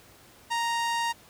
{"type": "tone with low-pass filter", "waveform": "sawtooth", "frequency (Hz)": 932.3, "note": "A#5", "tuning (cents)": 0, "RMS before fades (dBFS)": -28, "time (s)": [0.5, 1.13], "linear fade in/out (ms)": 20, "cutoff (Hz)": 9800, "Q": 0.6, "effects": ["pink hiss -54 dBFS RMS until 1.29 s", "high-pass 60 Hz 12 dB/octave"]}